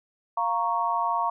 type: chord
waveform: sine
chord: Bb minor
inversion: second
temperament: equal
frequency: 698.5 / 932.3 / 1108.7 Hz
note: F5 / Bb5 / Db6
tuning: 0 / 0 / 0 cents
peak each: -29 / -26 / -27 dBFS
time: 0.37-1.3 s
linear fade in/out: 5 ms
effects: none